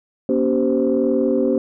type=tone cluster; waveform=sine; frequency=240.3 / 281.5 / 385.6 / 519 Hz; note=B3 / C#4 / G4 / C5; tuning=-47 / +27 / -28 / -14 cents; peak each=-20 dBFS; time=0.29-1.58 s; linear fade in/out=2 ms; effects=tanh soft clip ceiling -7 dBFS